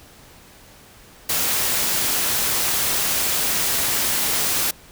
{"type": "noise", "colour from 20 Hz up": "white", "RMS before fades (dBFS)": -21, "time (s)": [1.29, 4.71], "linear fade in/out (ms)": 5, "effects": ["pink hiss -47 dBFS RMS until 4.91 s"]}